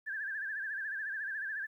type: tone with vibrato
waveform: sine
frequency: 1661.2 Hz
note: G#6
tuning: in tune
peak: -35 dBFS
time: 0.06-1.67 s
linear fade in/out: 20 ms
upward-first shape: sine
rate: 14 Hz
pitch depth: 110 cents each way
effects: 12-bit